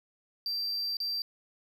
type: tone with dropouts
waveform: triangle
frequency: 4699 Hz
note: D8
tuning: in tune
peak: -29 dBFS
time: 0.46-1.22 s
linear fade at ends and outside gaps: 1 ms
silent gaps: 0.969-1.002 s
effects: none